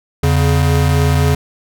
square tone pair together, 83.72 / 140.8 Hz, E2 / C#3, +27 / +27 cents, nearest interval major sixth, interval 900 cents, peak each -14 dBFS, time 0.23-1.35 s, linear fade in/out 5 ms, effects none

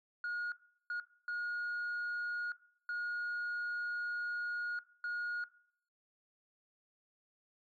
sine tone bursts at uneven times, 1438 Hz, F#6, 50 cents flat, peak -33 dBFS, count 5, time 0.24-0.52 / 0.9-1 / 1.28-2.52 / 2.89-4.79 / 5.04-5.44 s, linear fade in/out 2 ms, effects noise-tail reverb RT60 0.6 s tail -20 dB re dry + tanh soft clip ceiling -34 dBFS

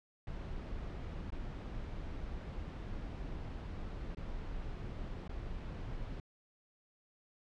brown noise with dropouts, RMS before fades -42 dBFS, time 0.27-6.2 s, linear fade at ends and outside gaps 2 ms, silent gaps 1.304-1.321 / 4.149-4.17 / 5.278-5.293 s, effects low-pass 4000 Hz 12 dB/octave

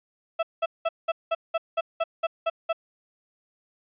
35% pulse tone bursts, 659.3 Hz, E5, in tune, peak -20 dBFS, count 11, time 0.39-2.73 s, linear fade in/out 10 ms, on 40 ms, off 190 ms, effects resampled to 8000 Hz + 10-bit

